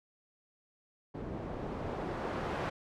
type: noise with low-pass filter sweep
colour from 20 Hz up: white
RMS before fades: -38 dBFS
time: 1.14-2.7 s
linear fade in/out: 10 ms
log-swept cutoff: 380 to 1100 Hz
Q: 0.7
effects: none